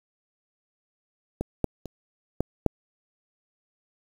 clicks, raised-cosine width 2 ms, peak -14 / -9 / -23 / -10 / -6 dBFS, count 5, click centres 1.41 / 1.643 / 1.857 / 2.406 / 2.663 s, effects 7-bit

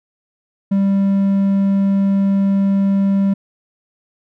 triangle tone, 196.6 Hz, G3, 5 cents sharp, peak -10 dBFS, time 0.71-3.34 s, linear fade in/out 10 ms, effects none

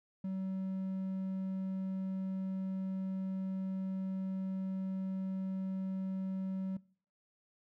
triangle tone, 190 Hz, F#3, 46 cents sharp, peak -33 dBFS, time 0.24-6.77 s, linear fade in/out 5 ms, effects noise-tail reverb RT60 0.5 s tail -22 dB re dry

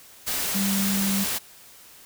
sine tone in noise, 196.7 Hz, G3, 6 cents sharp, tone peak -23 dBFS, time 0.54-1.25 s, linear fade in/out 20 ms, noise white, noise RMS -27 dBFS, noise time 0.26-1.39 s, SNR +1 dB, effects white hiss -49 dBFS RMS until 2.05 s

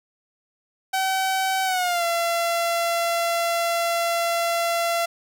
sawtooth tone with pitch glide, 763 to 679.8 Hz, G5 to F5, -47 to -47 cents, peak -17 dBFS, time 0.93-5.06 s, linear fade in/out 10 ms, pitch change -200 cents, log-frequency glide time 1.64-2.04 s, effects none

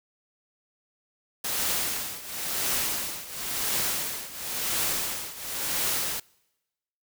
white noise with tremolo, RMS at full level -26 dBFS, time 1.44-6.2 s, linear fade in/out 5 ms, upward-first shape triangle, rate 0.96 Hz, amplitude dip 85%, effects noise-tail reverb RT60 1.0 s tail -26 dB re dry

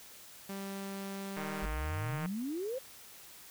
sawtooth tone, 196.1 Hz, G3, 1 cent sharp, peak -35 dBFS, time 0.49-1.66 s, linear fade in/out 5 ms
click train, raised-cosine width 0.5 ms, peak -26 dBFS, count 138, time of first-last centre 1.37-2.26 s, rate 154 Hz
sine exponential sweep, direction up, 44.92 to 547 Hz, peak -34 dBFS, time 1.62-2.79 s, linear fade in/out 10 ms
effects white hiss -53 dBFS RMS until 3.5 s

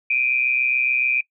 sine tone pair together, 2362 / 2489 Hz, D7 / D#7, +9 / 0 cents, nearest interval minor second, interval 91 cents, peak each -20 / -20 dBFS, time 0.1-1.21 s, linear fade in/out 5 ms, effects noise-tail reverb RT60 0.1 s tail -23 dB re dry

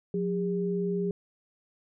sine tone pair together, 180.05 / 404.2 Hz, F#3 / G#4, -47 / -47 cents, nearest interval octave + major second, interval 1400 cents, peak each -29 / -29 dBFS, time 0.14-1.11 s, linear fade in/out 2 ms, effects none

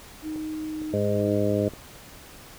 sine tone with pitch glide, 311.1 to 307.7 Hz, D#4 to D#4, 0 to -19 cents, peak -29 dBFS, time 0.22-1.38 s, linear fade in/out 50 ms, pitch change -19 cents, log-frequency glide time 0.68-1.04 s
click train, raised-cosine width 2 ms, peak -27 dBFS, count 4, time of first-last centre 0.36-1.736 s, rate 2.18 Hz
harmonic tone, 102.9 Hz, G#2, 16 cents flat, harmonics 1 / 2 / 3 / 4 / 5 / 6, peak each -28 / -28 / -28 / -28 / -28 / -28 dBFS, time 0.93-1.69 s, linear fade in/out 10 ms
effects pink hiss -46 dBFS RMS until 2.58 s

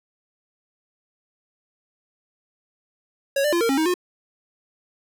square tone with pitch steps, 553 / 593 / 343.6 / 460.7 / 271.6 / 316.3 / 359 Hz, C#5 / D5 / F4 / A#4 / C#4 / D#4 / F4, -4 / +17 / -28 / -20 / -35 / +29 / +48 cents, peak -19 dBFS, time 3.36-3.941 s, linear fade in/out 5 ms, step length 83 ms, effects none

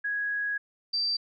sine tone pair in turn, 1661.2 / 4676 Hz, G#6 / D8, 0 / -8 cents, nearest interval octave + tritone, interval 1792 cents, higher second, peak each -27 / -25 dBFS, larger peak second, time 0.04-0.58 / 0.93-1.17 s, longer first, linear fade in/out 10 ms, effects none

